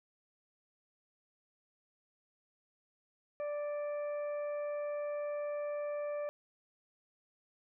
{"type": "harmonic tone", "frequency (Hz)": 587.3, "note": "D5", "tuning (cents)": 0, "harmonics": [1, 2, 3, 4], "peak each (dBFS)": [-35, -49, -55, -56], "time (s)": [3.4, 6.29], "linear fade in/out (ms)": 0, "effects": []}